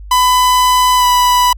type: tone with pitch glide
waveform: 45% pulse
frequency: 1001 to 988.4 Hz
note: B5 to B5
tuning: +23 to +1 cents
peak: -8 dBFS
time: 0.11-1.53 s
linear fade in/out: 5 ms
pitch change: -22 cents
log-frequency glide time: 0.97-1.05 s
effects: added 50 Hz sine -28 dBFS peak until 1.57 s